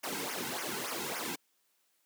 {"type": "noise with flanger", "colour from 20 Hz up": "pink", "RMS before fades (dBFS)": -37, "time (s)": [0.03, 1.36], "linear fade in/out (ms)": 10, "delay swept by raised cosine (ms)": [0.24, 1.74], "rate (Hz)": 3.5, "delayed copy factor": -1, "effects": ["white hiss -74 dBFS RMS until 2.05 s", "high-pass 200 Hz 12 dB/octave"]}